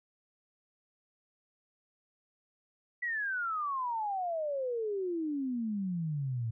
sine exponential sweep, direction down, 1975.5 to 110 Hz, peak -31 dBFS, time 3.02-6.51 s, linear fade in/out 10 ms, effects none

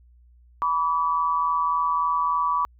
sine tone pair together, 983 / 1146.5 Hz, B5 / D6, -8 / -42 cents, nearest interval minor third, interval 266 cents, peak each -24 / -22 dBFS, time 0.62-2.65 s, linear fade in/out 0 ms, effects added 60 Hz sine -51 dBFS peak until 2.79 s

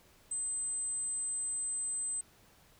sine tone, 8160 Hz, C9, 44 cents flat, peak -32 dBFS, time 0.31-2.21 s, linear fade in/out 5 ms, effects tanh soft clip ceiling -29 dBFS + pink hiss -63 dBFS RMS until 2.79 s

